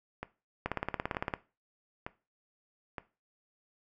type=two click trains; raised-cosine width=0.5 ms; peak=-16 / -22 dBFS; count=13 / 4; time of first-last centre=0.66-1.338 / 0.23-2.982 s; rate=17.7 / 1.09 Hz; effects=noise-tail reverb RT60 0.3 s tail -17 dB re dry